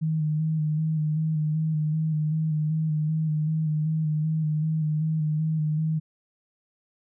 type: tone with vibrato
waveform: sine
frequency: 155.56 Hz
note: D#3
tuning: in tune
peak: -22 dBFS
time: 0.01-6 s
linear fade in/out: 20 ms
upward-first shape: square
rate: 2.6 Hz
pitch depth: 28 cents each way
effects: none